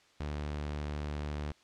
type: tone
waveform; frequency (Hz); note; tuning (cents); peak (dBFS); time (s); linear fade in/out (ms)
sawtooth; 74; D2; +14; -31; 0.2-1.52; 5
effects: white hiss -64 dBFS RMS until 1.63 s + low-pass 5000 Hz 12 dB/octave